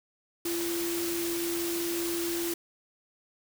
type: tone in noise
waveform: sine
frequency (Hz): 340.9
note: F4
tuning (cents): -42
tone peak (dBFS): -30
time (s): 0.45-2.54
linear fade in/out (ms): 5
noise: white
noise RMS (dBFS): -35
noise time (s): 0.45-2.54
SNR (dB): +2
effects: none